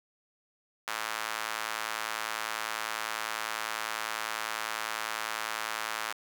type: tone with high-pass filter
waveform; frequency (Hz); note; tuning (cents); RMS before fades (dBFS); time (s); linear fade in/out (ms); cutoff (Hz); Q
square; 55; A1; 0; -35; 0.87-6.13; 10; 1200; 1.3
effects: 9-bit